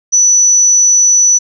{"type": "tone", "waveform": "sine", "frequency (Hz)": 5950, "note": "F#8", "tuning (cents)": 9, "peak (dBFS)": -5, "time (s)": [0.12, 1.39], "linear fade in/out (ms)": 20, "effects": []}